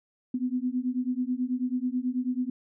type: beating tone pair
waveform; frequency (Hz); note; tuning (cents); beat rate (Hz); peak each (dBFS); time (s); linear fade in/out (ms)
sine; 246.9 / 256.1; B3 / C4; 0 / -37; 9.2; -29; 0.34-2.5; 5
effects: none